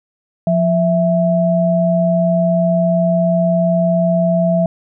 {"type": "tone pair together", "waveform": "sine", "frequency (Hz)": [175.12, 659.3], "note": ["F3", "E5"], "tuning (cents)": [5, 0], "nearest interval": "octave + major seventh", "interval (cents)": 2295, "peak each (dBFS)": -14, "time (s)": [0.47, 4.66], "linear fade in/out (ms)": 2, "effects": []}